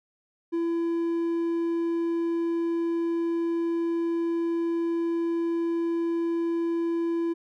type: tone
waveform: triangle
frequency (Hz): 335.9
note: E4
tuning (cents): +33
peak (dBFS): -22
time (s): 0.52-7.34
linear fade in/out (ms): 20
effects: none